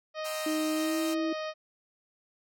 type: harmonic tone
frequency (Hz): 622.3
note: D#5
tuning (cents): 0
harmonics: 1 / 2 / 3 / 4 / 5 / 6 / 7 / 8 / 9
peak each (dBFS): -34 / -40 / -44 / -46 / -48 / -50 / -51 / -52 / -53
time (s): 0.14-1.54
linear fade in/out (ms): 50
type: chord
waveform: 5% pulse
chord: C dominant seventh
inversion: second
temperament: equal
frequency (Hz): 784 / 932.3 / 1046.5 / 1318.5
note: G5 / Bb5 / C6 / E6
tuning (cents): 0 / 0 / 0 / 0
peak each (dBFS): -32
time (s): 0.24-1.15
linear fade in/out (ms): 20
type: tone with pitch glide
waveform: sine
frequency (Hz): 311.1 to 323.9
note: D#4 to E4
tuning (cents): 0 to -30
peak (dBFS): -28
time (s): 0.46-1.33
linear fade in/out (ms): 5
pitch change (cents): +70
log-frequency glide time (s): 0.73-0.99
effects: none